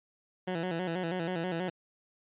15% pulse tone with vibrato, 174.61 Hz, F3, in tune, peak -25 dBFS, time 0.47-1.7 s, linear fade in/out 10 ms, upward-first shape square, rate 6.2 Hz, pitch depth 89 cents each way, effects resampled to 8000 Hz

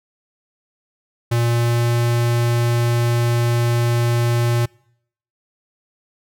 square tone with pitch glide, 118.1 to 118.78 Hz, A#2 to A#2, +23 to +33 cents, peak -16 dBFS, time 1.31-4.66 s, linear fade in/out 10 ms, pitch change +10 cents, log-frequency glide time 1.48-1.95 s, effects noise-tail reverb RT60 0.7 s tail -26 dB re dry

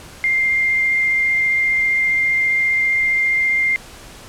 sine tone with vibrato, 2104 Hz, C7, 9 cents sharp, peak -14 dBFS, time 0.24-3.76 s, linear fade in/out 0 ms, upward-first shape sine, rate 15 Hz, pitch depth 8 cents each way, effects pink hiss -39 dBFS RMS until 4.28 s + low-pass 11000 Hz 12 dB/octave

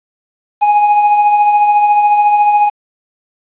triangle tone with tremolo, 830.6 Hz, G#5, in tune, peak -3 dBFS, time 0.61-2.7 s, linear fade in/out 20 ms, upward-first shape triangle, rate 14 Hz, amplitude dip 45%, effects resampled to 8000 Hz + 7-bit

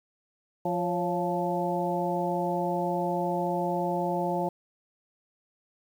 harmonic tone with a mistuned harmonic, 174.61 Hz, F3, in tune, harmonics 1 / 2 / 3 / 4 / 5, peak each -32 / -32 / -32 / -32 / -32 dBFS, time 0.65-4.49 s, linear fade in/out 5 ms, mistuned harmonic 3, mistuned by +76 cents, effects 9-bit

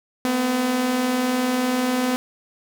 sawtooth tone pair together, 233.1 / 253.2 Hz, A#3 / B3, 0 / +43 cents, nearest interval minor second, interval 143 cents, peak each -25 / -16 dBFS, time 0.25-2.16 s, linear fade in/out 0 ms, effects none

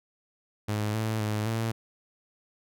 sawtooth tone with pitch steps, 105.7 / 110.2 / 106.6 / 113 Hz, G#2 / A2 / G#2 / A2, +31 / +3 / +46 / +47 cents, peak -23 dBFS, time 0.68-1.72 s, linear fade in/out 10 ms, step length 260 ms, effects none

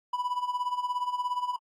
triangle tone with tremolo, 987.8 Hz, B5, in tune, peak -23 dBFS, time 0.13-1.56 s, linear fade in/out 5 ms, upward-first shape sine, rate 17 Hz, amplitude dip 75%, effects AAC 48 kbps

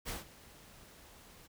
pink noise with ADSR envelope, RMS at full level -38 dBFS, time 0.05-1.48 s, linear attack 38 ms, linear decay 150 ms, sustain -19 dB, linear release 25 ms, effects none

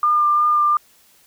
sine tone with vibrato, 1200 Hz, D6, 37 cents sharp, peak -13 dBFS, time 0.03-0.77 s, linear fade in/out 2 ms, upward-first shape sine, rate 2.8 Hz, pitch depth 13 cents each way, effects white hiss -54 dBFS RMS until 1.26 s

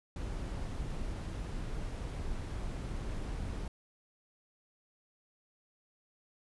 brown noise, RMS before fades -38 dBFS, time 0.16-3.68 s, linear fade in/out 2 ms, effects resampled to 24000 Hz

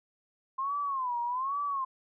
sine tone with vibrato, 1046.5 Hz, C6, in tune, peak -29 dBFS, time 0.58-1.85 s, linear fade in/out 10 ms, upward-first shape sine, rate 1.2 Hz, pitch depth 170 cents each way, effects none

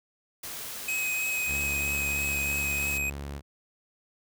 white noise, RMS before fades -38 dBFS, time 0.43-2.98 s, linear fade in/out 5 ms
square tone with vibrato, 2532 Hz, D#7, 30 cents sharp, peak -28 dBFS, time 0.88-3.1 s, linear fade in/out 5 ms, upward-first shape triangle, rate 3.1 Hz, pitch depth 16 cents each way
sawtooth tone, 70.6 Hz, C#2, 32 cents sharp, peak -31 dBFS, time 1.46-3.42 s, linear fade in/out 50 ms
effects none

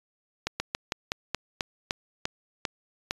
slowing click train, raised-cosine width 0.2 ms, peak -10 dBFS, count 11, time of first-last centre 0.47-3.109 s, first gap 130 ms, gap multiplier 1.15, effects resampled to 24000 Hz

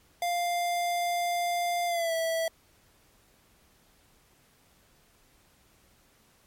square tone with pitch glide, 698.5 to 655.5 Hz, F5 to E5, 0 to -10 cents, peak -27 dBFS, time 0.22-2.48 s, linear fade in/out 2 ms, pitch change -110 cents, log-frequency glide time 1.87-2.13 s, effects pink hiss -63 dBFS RMS until 6.46 s + MP3 64 kbps

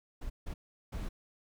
brown noise bursts at uneven times, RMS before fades -38 dBFS, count 3, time 0.21-0.3 / 0.46-0.54 / 0.92-1.09 s, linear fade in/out 10 ms, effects none

